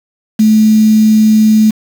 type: tone with quantisation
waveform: sine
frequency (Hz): 216.8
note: A3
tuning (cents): -25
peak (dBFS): -4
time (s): 0.39-1.71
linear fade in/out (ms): 10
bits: 4
effects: none